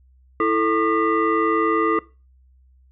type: tone with frequency modulation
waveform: sine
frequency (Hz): 440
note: A4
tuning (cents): 0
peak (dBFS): -16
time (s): 0.4-1.99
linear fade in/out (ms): 2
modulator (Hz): 770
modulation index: 1.4
effects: noise-tail reverb RT60 0.3 s tail -20 dB re dry + added 64 Hz sine -51 dBFS peak until 2.91 s